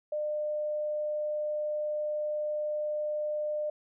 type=tone; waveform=sine; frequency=602 Hz; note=D5; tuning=43 cents sharp; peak=-29 dBFS; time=0.12-3.7 s; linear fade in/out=5 ms; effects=none